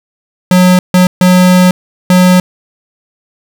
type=tone bursts at uneven times; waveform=square; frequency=182 Hz; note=F#3; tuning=28 cents flat; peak=-4 dBFS; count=4; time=0.51-0.79 / 0.94-1.07 / 1.21-1.71 / 2.1-2.4 s; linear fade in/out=2 ms; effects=7-bit